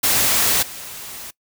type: noise with level steps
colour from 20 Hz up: white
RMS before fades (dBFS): -17 / -34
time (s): 0.03-1.31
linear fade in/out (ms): 10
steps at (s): 0.62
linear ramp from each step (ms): 10
effects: noise-tail reverb RT60 0.1 s tail -22 dB re dry